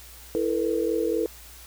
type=chord; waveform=sine; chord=E suspended fourth; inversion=none; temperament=equal with one note detuned; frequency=329.6 / 440 / 484 Hz; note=E4 / A4 / B4; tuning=0 / 0 / -35 cents; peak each=-27 / -26 / -27 dBFS; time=0.35-1.26 s; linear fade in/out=0 ms; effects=added 60 Hz sine -48 dBFS peak until 1.66 s + white hiss -47 dBFS RMS until 1.66 s